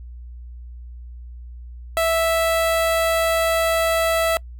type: tone with notch filter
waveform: sawtooth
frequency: 658 Hz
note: E5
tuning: 3 cents flat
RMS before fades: -19 dBFS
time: 1.97-4.37 s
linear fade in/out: 0 ms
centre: 5600 Hz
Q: 2
effects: noise-tail reverb RT60 0.1 s tail -26 dB re dry + added 60 Hz sine -34 dBFS peak until 4.59 s